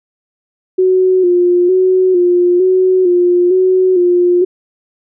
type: tone with vibrato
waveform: sine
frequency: 363 Hz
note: F#4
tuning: 33 cents flat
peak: -7 dBFS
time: 0.78-4.45 s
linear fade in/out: 10 ms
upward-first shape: square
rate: 1.1 Hz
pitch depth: 42 cents each way
effects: none